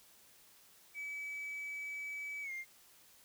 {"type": "tone with pitch glide", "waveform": "sine", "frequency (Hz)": [2290, 2112], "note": ["D7", "C7"], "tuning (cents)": [-44, 16], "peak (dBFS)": -38, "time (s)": [0.94, 2.65], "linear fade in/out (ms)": 50, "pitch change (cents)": -140, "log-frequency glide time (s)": [2.42, 2.52], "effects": ["tanh soft clip ceiling -38 dBFS", "white hiss -63 dBFS RMS until 3.24 s"]}